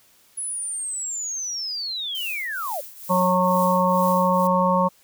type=linear sweep; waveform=sine; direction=down; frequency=10380 to 522 Hz; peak=-26 dBFS; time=0.37-2.81 s; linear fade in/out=10 ms
type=noise with tremolo; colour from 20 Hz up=violet; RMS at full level=-33 dBFS; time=2.15-4.47 s; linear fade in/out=0 ms; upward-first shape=triangle; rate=2.2 Hz; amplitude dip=80%
type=harmonic tone; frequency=182.7 Hz; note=F#3; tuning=22 cents flat; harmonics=1 / 3 / 5 / 6; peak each=-22 / -22 / -22 / -22 dBFS; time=3.09-4.89 s; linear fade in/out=20 ms
effects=white hiss -57 dBFS RMS until 5.03 s